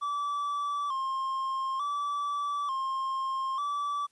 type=tone with vibrato; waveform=triangle; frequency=1108.7 Hz; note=C#6; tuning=in tune; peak=-27 dBFS; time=0.01-4.07 s; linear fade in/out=20 ms; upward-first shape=square; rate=0.56 Hz; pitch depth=72 cents each way; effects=white hiss -70 dBFS RMS until 4.11 s + resampled to 24000 Hz